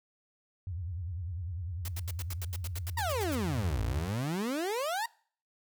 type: tone with vibrato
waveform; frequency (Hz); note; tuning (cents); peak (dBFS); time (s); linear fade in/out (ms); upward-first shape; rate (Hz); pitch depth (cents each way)
sine; 87.31; F2; 0; -34; 0.67-4.08; 0; sine; 10; 180
type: noise bursts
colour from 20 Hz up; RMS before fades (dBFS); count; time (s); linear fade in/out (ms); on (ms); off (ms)
white; -41; 14; 1.85-3.352; 2; 33; 80
type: exponential two-way sweep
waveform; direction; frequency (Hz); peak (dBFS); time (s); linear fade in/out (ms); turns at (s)
30% pulse; down then up; 970 to 51.3 to 960; -28; 2.97-5.06; 5; 3.82
effects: noise-tail reverb RT60 0.5 s tail -24 dB re dry